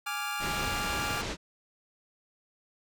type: chord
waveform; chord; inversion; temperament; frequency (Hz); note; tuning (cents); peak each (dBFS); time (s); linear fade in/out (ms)
25% pulse; D diminished; second; equal; 830.6 / 1174.7 / 1396.9; Ab5 / D6 / F6; 0 / 0 / 0; -33 / -33 / -32; 0.06-1.22; 10
type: low-pass noise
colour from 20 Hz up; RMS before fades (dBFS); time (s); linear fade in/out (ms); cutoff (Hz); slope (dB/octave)
pink; -35; 0.39-1.37; 50; 6900; 24
effects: none